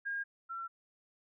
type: tone pair in turn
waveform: sine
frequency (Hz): 1620 / 1354.3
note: G#6 / E6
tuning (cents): -43 / +46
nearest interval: minor third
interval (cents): 311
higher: first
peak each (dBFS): -34 / -38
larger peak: first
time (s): 0.05-0.24 / 0.49-0.68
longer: neither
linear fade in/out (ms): 20
effects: none